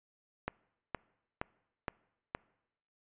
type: click train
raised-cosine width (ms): 0.5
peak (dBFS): -19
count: 5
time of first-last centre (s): 0.48-2.349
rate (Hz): 2.14
effects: noise-tail reverb RT60 0.9 s tail -24 dB re dry + resampled to 8000 Hz